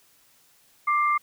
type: tone pair together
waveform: sine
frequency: 1181.4 / 2105 Hz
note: D6 / C7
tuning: +10 / +10 cents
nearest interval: minor seventh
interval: 1000 cents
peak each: -20 / -27 dBFS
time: 0.87-1.18 s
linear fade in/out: 10 ms
effects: white hiss -60 dBFS RMS until 1.22 s